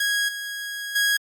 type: tone with level steps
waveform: sawtooth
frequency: 1651 Hz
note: G#6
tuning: 11 cents flat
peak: -17 / -26 / -15 dBFS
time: 0-1.17 s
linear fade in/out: 5 ms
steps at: 0.28 / 0.95 s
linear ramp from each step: 10 ms
effects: Opus 32 kbps